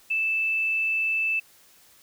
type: tone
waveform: sine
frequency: 2637 Hz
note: E7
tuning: in tune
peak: -22 dBFS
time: 0.1-1.4 s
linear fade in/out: 10 ms
effects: white hiss -56 dBFS RMS until 2.02 s